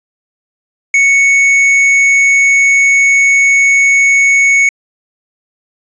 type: tone with hard clipping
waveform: triangle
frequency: 2217 Hz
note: C#7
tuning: in tune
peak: -7 dBFS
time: 0.94-4.69 s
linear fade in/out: 2 ms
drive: 10 dB
effects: resampled to 16000 Hz